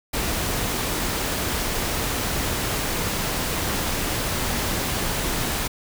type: noise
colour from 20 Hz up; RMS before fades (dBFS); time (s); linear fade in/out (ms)
pink; -25; 0.13-5.68; 10
effects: none